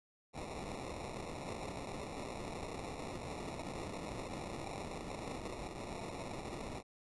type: noise with sample-and-hold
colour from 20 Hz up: white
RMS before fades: -44 dBFS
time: 0.33-6.83 s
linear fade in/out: 50 ms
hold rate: 1575 Hz
effects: resampled to 24000 Hz